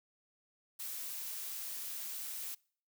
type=noise; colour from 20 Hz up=blue; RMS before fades=-42 dBFS; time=0.79-2.55 s; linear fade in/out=10 ms; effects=noise-tail reverb RT60 0.5 s tail -25 dB re dry